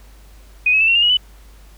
sine tone with pitch steps, 2489 / 2566 / 2646 / 2728 / 2813 / 2901 / 2991 Hz, D#7 / E7 / E7 / F7 / F7 / F#7 / F#7, 0 / -47 / +6 / -41 / +12 / -35 / +18 cents, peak -11 dBFS, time 0.66-1.171 s, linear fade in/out 5 ms, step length 73 ms, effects added 50 Hz sine -41 dBFS peak until 1.77 s + pink hiss -51 dBFS RMS until 1.77 s

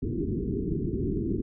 white low-pass noise, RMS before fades -29 dBFS, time 0.02-1.42 s, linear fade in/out 10 ms, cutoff 410 Hz, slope 96 dB/octave, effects none

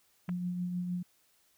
sine tone with tremolo, 178.3 Hz, F3, 36 cents sharp, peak -30 dBFS, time 0.28-1.03 s, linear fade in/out 10 ms, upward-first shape triangle, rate 6.5 Hz, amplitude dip 40%
clicks, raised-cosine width 0.5 ms, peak -28 / -32 dBFS, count 2, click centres 0.291 / 0.294 s
effects white hiss -69 dBFS RMS until 1.57 s

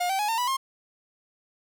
45% pulse tone with pitch steps, 712 / 772 / 837 / 907.5 / 983.9 / 1066.8 Hz, F5 / G5 / G#5 / A#5 / B5 / C6, +33 / -27 / +13 / -47 / -7 / +33 cents, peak -24 dBFS, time 0-0.57 s, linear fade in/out 10 ms, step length 95 ms, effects none

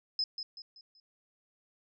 sine tone with echo, 5100 Hz, D#8, 42 cents sharp, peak -28 dBFS, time 0.19-0.24 s, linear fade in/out 2 ms, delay 190 ms, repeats 4, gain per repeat -8 dB, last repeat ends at 1 s, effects none

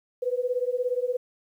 sine beating tone pair, 488.6 / 505.6 Hz, B4 / B4, -19 / +41 cents, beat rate 17 Hz, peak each -27 dBFS, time 0.22-1.17 s, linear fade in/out 10 ms, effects 10-bit

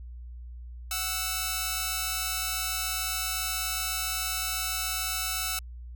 5% pulse tone pair together, 740 / 1318.5 Hz, F#5 / E6, 0 / 0 cents, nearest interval minor seventh, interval 1000 cents, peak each -23 / -18 dBFS, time 0.91-5.59 s, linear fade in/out 2 ms, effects added 60 Hz sine -39 dBFS peak until 5.95 s

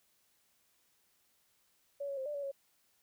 sine tone with pitch steps, 565 / 556 / 528 / 591 / 568 / 552 Hz, C#5 / C#5 / C5 / D5 / C#5 / C#5, +33 / +5 / +16 / +11 / +42 / -7 cents, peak -36 dBFS, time 2-2.516 s, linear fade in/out 10 ms, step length 86 ms, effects white hiss -73 dBFS RMS until 3.02 s

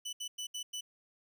25% pulse tone bursts at uneven times, 2982 Hz, F#7, 13 cents sharp, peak -34 dBFS, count 5, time 0.05-0.13 / 0.2-0.28 / 0.38-0.47 / 0.54-0.63 / 0.73-0.81 s, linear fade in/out 10 ms, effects none

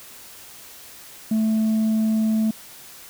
sine tone with tanh clipping, 219.2 Hz, A3, 6 cents flat, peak -18 dBFS, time 1.31-2.51 s, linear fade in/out 5 ms, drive 2 dB, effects white hiss -43 dBFS RMS until 3.09 s

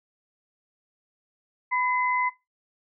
sine tone pair together, 997 / 2043 Hz, B5 / C7, +16 / -42 cents, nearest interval octave, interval 1242 cents, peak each -25 dBFS, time 1.71-2.3 s, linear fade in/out 20 ms, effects noise-tail reverb RT60 0.2 s tail -17 dB re dry

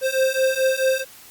square beating tone pair, 523.3 / 527.9 Hz, C5 / C5, 0 / +15 cents, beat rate 4.6 Hz, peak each -22 / -21 dBFS, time 0.01-1.05 s, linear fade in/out 50 ms, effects white hiss -45 dBFS RMS until 1.3 s + Opus 48 kbps

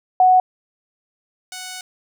sine / 5% pulse tone pair in turn, 740 / 740 Hz, F#5 / F#5, 0 / 0 cents, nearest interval unison, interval 0 cents, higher neither, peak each -9 / -19 dBFS, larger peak first, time 0.2-0.4 / 1.52-1.81 s, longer second, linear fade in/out 2 ms, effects none

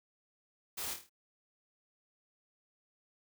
white noise with echo, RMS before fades -40 dBFS, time 0.77-0.94 s, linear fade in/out 10 ms, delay 26 ms, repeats 6, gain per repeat -5 dB, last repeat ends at 1.096 s, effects none

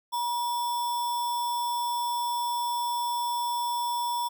sine tone with sample-and-hold, 960 Hz, B5, 49 cents flat, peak -26 dBFS, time 0.12-4.29 s, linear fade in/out 20 ms, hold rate 4410 Hz, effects none

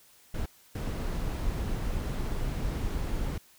brown noise bursts at uneven times, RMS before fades -31 dBFS, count 2, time 0.34-0.46 / 0.75-3.38 s, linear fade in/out 5 ms, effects white hiss -59 dBFS RMS until 3.58 s

